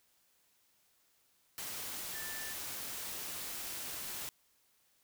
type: tone in noise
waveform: sine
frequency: 1766 Hz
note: A6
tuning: 6 cents sharp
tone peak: -46 dBFS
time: 2.15-2.53 s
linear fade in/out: 0 ms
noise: white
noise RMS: -42 dBFS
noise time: 1.58-4.29 s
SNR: -7 dB
effects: white hiss -72 dBFS RMS until 5.03 s